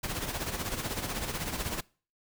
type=noise with tremolo; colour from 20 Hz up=pink; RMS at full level=-32 dBFS; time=0.03-1.81 s; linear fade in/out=10 ms; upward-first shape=sine; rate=16 Hz; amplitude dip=60%; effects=noise-tail reverb RT60 0.4 s tail -24 dB re dry